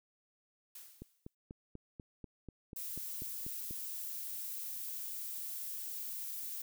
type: noise with exponential decay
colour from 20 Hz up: blue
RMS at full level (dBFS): -48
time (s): 0.75-1.35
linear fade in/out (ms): 5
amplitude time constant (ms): 130
type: click train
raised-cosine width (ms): 3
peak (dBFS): -33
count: 12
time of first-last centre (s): 1.02-3.709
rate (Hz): 4.09
type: noise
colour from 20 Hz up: violet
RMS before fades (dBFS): -42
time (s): 2.76-6.62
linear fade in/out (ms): 5
effects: none